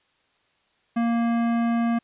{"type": "tone with hard clipping", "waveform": "sine", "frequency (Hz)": 233.1, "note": "A#3", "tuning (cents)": 0, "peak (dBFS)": -22, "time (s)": [0.96, 1.99], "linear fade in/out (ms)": 10, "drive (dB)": 15, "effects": ["white hiss -66 dBFS RMS until 2.03 s", "resampled to 8000 Hz"]}